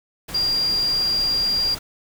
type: tone in noise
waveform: sine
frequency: 4781 Hz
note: D8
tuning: 30 cents sharp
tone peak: -18 dBFS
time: 0.34-1.75 s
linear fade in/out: 10 ms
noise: pink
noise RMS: -34 dBFS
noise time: 0.28-1.79 s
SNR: +13 dB
effects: none